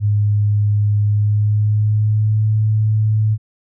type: tone with pitch glide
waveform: sine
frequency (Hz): 103.83 to 107.99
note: G#2 to A2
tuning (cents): 0 to -32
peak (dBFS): -12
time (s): 0-3.38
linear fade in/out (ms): 50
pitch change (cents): +68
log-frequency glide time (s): 1.03-2.5
effects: none